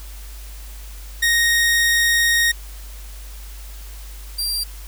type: tone pair in turn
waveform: sawtooth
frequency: 1864.7 / 4729 Hz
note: A#6 / D8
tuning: 0 / +11 cents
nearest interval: octave + major third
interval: 1611 cents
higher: second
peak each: -11 / -18 dBFS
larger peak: first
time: 1.22-2.52 / 4.38-4.64 s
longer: first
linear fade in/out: 10 ms
effects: added 50 Hz sine -33 dBFS peak until 4.87 s + white hiss -43 dBFS RMS until 4.87 s